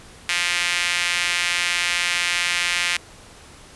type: tone with high-pass filter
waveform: sawtooth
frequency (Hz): 175.5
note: F3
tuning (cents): +9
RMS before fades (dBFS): -22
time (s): 0.29-2.97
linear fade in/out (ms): 2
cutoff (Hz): 2200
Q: 1.9
effects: pink hiss -45 dBFS RMS until 3.75 s + resampled to 24000 Hz